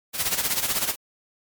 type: noise with tremolo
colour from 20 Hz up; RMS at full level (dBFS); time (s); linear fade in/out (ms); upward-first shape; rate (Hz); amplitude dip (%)
white; -22; 0.13-0.96; 50; sine; 16; 70
effects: MP3 96 kbps